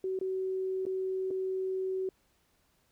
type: tone with dropouts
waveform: sine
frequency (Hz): 377.4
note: F#4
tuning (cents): +34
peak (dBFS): -30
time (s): 0.04-2.09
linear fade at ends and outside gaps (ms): 2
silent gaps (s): 0.19-0.212 / 0.854-0.865 / 1.306-1.31
effects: pink hiss -71 dBFS RMS until 2.91 s